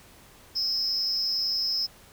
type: tone with amplitude modulation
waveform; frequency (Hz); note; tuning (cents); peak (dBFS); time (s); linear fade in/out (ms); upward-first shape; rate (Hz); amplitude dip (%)
triangle; 5170; E8; -34; -19; 0.55-1.87; 20; sine; 269; 90
effects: tanh soft clip ceiling -15 dBFS + pink hiss -53 dBFS RMS until 2.12 s